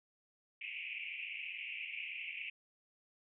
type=band-pass noise; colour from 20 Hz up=pink; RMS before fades=-44 dBFS; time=0.61-2.5 s; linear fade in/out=5 ms; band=2200 to 2800 Hz; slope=96 dB/octave; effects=none